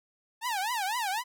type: tone with vibrato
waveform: sawtooth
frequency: 865 Hz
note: A5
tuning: 30 cents flat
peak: -25 dBFS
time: 0.41-1.24 s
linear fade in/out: 50 ms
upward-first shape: triangle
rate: 4 Hz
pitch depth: 290 cents each way
effects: none